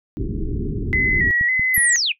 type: low-pass noise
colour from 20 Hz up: pink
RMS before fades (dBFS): -24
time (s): 0.17-1.31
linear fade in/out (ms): 0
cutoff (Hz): 420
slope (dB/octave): 96
type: click train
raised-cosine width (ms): 5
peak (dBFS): -18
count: 6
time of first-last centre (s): 0.86-1.779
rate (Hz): 5.44
type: tone with vibrato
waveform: sine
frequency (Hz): 1975.5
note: B6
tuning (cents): 0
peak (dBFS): -16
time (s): 0.93-1.96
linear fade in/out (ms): 0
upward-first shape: square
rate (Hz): 1.8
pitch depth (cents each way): 50
type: linear sweep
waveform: sine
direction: down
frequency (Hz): 12000 to 2358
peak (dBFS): -17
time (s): 1.74-2.12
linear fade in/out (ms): 2
effects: noise-tail reverb RT60 0.1 s tail -18 dB re dry